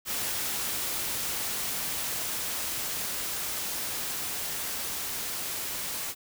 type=noise with level ramp; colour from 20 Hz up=white; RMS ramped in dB=-31 to -34 dBFS; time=0.05-6.15 s; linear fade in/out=50 ms; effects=none